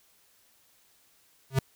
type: tone with exponential growth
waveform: square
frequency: 133.4 Hz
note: C3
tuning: 34 cents sharp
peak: -19 dBFS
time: 1.5-1.59 s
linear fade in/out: 5 ms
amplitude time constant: 19 ms
effects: white hiss -64 dBFS RMS until 1.75 s